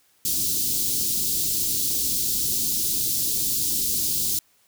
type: band-stop noise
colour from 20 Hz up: white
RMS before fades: -24 dBFS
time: 0.25-4.39 s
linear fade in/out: 2 ms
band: 350 to 4000 Hz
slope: 24 dB/octave
effects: white hiss -62 dBFS RMS until 4.67 s